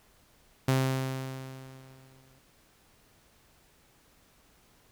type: tone with exponential decay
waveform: sawtooth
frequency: 131.9 Hz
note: C3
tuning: 14 cents sharp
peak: -18 dBFS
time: 0.68-2.39 s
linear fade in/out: 5 ms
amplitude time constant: 370 ms
effects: pink hiss -63 dBFS RMS until 4.91 s